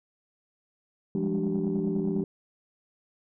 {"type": "tone cluster", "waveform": "sine", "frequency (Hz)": [172.3, 197, 206.7, 295.4, 386.2], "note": ["F3", "G3", "G#3", "D4", "G4"], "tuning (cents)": [-23, 9, -8, 10, -26], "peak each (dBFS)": [-30, -33, -29, -32, -30], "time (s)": [1.15, 2.24], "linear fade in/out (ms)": 2, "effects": ["tanh soft clip ceiling -19 dBFS"]}